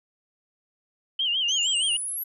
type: tone with vibrato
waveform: sine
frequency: 3004 Hz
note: F#7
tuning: 26 cents sharp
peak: -22 dBFS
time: 1.19-1.97 s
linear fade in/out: 5 ms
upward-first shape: sine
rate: 6.4 Hz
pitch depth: 130 cents each way
type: linear sweep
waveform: sine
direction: up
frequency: 5980 to 11770 Hz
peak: -28 dBFS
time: 1.48-2.24 s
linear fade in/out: 10 ms
effects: none